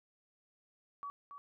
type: tone with echo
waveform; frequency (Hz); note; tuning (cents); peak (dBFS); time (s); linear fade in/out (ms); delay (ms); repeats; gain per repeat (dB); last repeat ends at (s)
sine; 1137; C#6; +44; -40; 1.03-1.1; 0; 280; 1; -7; 1.38
effects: none